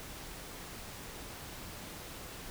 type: silence
effects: pink hiss -46 dBFS RMS until 2.5 s